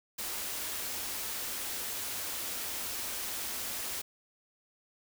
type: band-stop noise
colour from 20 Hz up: white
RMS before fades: -37 dBFS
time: 0.18-4.02 s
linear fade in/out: 10 ms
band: 120 to 190 Hz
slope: 96 dB/octave
effects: none